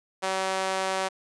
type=tone with high-pass filter; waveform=sawtooth; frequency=190 Hz; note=F#3; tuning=46 cents sharp; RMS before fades=-28 dBFS; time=0.22-1.09 s; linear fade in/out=20 ms; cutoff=630 Hz; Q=1.3; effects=resampled to 22050 Hz